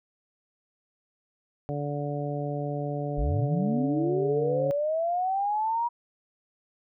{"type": "harmonic tone", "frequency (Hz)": 145, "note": "D3", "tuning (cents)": -22, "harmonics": [1, 2, 3, 4, 5], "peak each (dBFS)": [-31, -36, -36, -35, -38], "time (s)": [1.69, 4.71], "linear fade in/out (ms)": 0}
{"type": "linear sweep", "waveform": "sine", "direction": "up", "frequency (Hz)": [38.31, 959], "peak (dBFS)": -24, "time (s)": [3.17, 5.89], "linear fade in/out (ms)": 20}
{"effects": []}